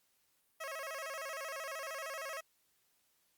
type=tone with vibrato; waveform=15% pulse; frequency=593 Hz; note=D5; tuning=17 cents sharp; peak=-34 dBFS; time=0.6-2.41 s; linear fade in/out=10 ms; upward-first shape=square; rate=13 Hz; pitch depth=140 cents each way; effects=white hiss -75 dBFS RMS until 3.37 s + Opus 48 kbps